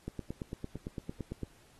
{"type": "click train", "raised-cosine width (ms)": 3, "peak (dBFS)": -24, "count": 13, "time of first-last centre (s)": [0.08, 1.433], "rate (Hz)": 8.87, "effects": ["pink hiss -63 dBFS RMS until 1.79 s", "AAC 32 kbps"]}